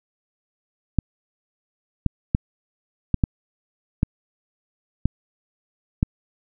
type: clicks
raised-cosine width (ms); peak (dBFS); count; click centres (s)
5; -5; 8; 0.987 / 2.063 / 2.349 / 3.143 / 3.238 / 4.031 / 5.056 / 6.029
effects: none